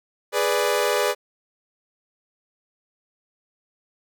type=chord; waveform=sawtooth; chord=G# diminished; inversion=none; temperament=equal; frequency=415.3 / 493.9 / 587.3 Hz; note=G#4 / B4 / D5; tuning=0 / 0 / 0 cents; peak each=-20 dBFS; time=0.32-1.15 s; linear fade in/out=50 ms; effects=none